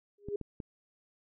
sine tone with exponential growth, 407.8 Hz, G#4, 32 cents flat, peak -27 dBFS, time 0.18-0.36 s, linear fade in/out 5 ms, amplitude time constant 38 ms
clicks, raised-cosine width 3 ms, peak -27 dBFS, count 3, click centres 0.286 / 0.413 / 0.602 s
effects none

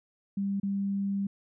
sine tone with dropouts, 198.1 Hz, G3, 18 cents sharp, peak -27 dBFS, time 0.37-1.27 s, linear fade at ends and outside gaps 5 ms, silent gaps 0.6-0.631 s, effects none

